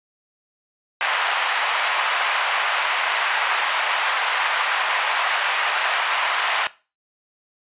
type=band-pass noise; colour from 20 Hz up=pink; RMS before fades=-22 dBFS; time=1.01-6.67 s; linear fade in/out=0 ms; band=810 to 3200 Hz; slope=24 dB/octave; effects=noise-tail reverb RT60 0.3 s tail -18 dB re dry + resampled to 8000 Hz